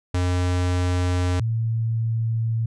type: tone pair in turn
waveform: square / sine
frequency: 90 / 113.39 Hz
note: F#2 / A#2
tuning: -47 / -47 cents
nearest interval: major third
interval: 400 cents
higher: second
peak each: -20 dBFS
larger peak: neither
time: 0.14-1.4 / 1.4-2.66 s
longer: neither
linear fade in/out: 5 ms
effects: resampled to 22050 Hz